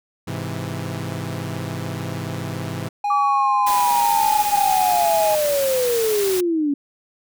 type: chord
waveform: sawtooth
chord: Ab augmented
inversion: none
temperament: equal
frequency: 103.83 / 130.81 / 164.81 Hz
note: Ab2 / C3 / E3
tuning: 0 / 0 / 0 cents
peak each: -26 dBFS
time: 0.27-2.89 s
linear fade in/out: 10 ms
type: tone with pitch glide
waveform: triangle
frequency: 821 to 832.9 Hz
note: G#5 to G#5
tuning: -20 to +5 cents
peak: -17 dBFS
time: 3.04-5.35 s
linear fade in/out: 5 ms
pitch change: +25 cents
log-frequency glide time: 4.17-4.7 s
type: linear sweep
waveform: sine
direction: down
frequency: 1161 to 277.2 Hz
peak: -17 dBFS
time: 3.1-6.74 s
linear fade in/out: 5 ms
type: noise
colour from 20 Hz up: white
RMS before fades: -27 dBFS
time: 3.66-6.41 s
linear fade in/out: 10 ms
effects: none